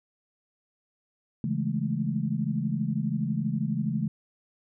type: chord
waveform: sine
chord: A major seventh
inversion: first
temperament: equal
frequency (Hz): 138.59 / 164.81 / 207.7 / 220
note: C#3 / E3 / G#3 / A3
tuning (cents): 0 / 0 / 0 / 0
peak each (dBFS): -31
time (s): 1.44-4.08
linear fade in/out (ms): 2
effects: none